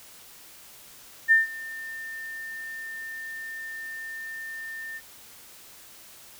sine tone with ADSR envelope, 1800 Hz, A6, 39 cents sharp, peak -13 dBFS, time 1.28-5.01 s, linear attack 35 ms, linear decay 150 ms, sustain -21 dB, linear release 44 ms, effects white hiss -49 dBFS RMS until 6.39 s

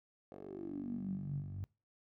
10% pulse tone with band-pass filter sweep, 48.28 Hz, G1, 26 cents flat, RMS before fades -42 dBFS, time 0.32-1.64 s, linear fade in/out 0 ms, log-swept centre 500 to 99 Hz, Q 8.9, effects noise-tail reverb RT60 0.3 s tail -24 dB re dry

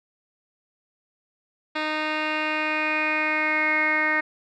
10% pulse tone with low-pass filter sweep, 308.3 Hz, D#4, 16 cents flat, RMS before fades -24 dBFS, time 1.75-4.21 s, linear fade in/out 10 ms, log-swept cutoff 3100 to 2000 Hz, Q 8.9, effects none

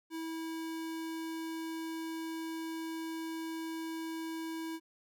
square tone, 324.8 Hz, E4, 26 cents flat, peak -38 dBFS, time 0.1-4.8 s, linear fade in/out 50 ms, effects none

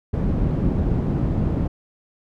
white low-pass noise, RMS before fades -21 dBFS, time 0.13-1.68 s, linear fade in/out 10 ms, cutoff 190 Hz, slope 12 dB/octave, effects none

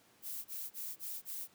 violet noise bursts, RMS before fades -42 dBFS, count 5, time 0.22-1.478 s, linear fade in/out 50 ms, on 230 ms, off 27 ms, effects pink hiss -66 dBFS RMS until 1.54 s + high-pass 150 Hz 12 dB/octave

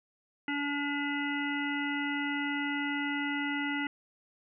harmonic tone, 286.8 Hz, D4, 41 cents flat, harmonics 1 / 3 / 5 / 7 / 9 / 10, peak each -33 / -40 / -38 / -35 / -45 / -43 dBFS, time 0.48-3.87 s, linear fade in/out 2 ms, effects none

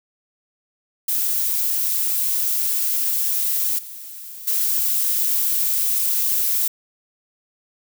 violet noise with level steps, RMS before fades -21 / -36 / -20 dBFS, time 1.08-6.68 s, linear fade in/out 5 ms, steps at 3.78 / 4.47 s, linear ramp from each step 10 ms, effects none

